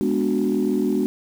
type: chord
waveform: sine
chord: G# half-diminished seventh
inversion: none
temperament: equal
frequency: 207.7 / 246.9 / 293.7 / 370 Hz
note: G#3 / B3 / D4 / F#4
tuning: 0 / 0 / 0 / 0 cents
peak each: -23 dBFS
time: 0.01-1.06 s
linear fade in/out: 0 ms
effects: tanh soft clip ceiling -11 dBFS + 7-bit